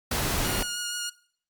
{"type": "noise", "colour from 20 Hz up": "pink", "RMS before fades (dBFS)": -27, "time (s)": [0.11, 0.63], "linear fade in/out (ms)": 5}
{"type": "tone with vibrato", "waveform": "10% pulse", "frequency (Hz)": 1435, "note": "F6", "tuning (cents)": 47, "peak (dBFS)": -21, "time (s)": [0.44, 1.1], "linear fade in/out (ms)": 10, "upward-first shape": "sine", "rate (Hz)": 6.3, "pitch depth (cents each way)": 13}
{"effects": ["noise-tail reverb RT60 0.5 s tail -19 dB re dry", "Opus 48 kbps"]}